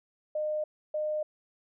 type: tone pair in turn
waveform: sine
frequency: 610 / 610 Hz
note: D#5 / D#5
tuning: -34 / -34 cents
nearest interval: unison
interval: 0 cents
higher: neither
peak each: -28 dBFS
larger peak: neither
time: 0.35-0.64 / 0.94-1.23 s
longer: neither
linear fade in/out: 5 ms
effects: none